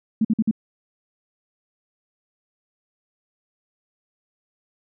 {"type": "tone bursts", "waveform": "sine", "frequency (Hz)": 220, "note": "A3", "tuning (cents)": 0, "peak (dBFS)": -15, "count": 4, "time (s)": [0.21, 0.512], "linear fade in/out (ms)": 5, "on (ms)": 38, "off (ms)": 50, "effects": []}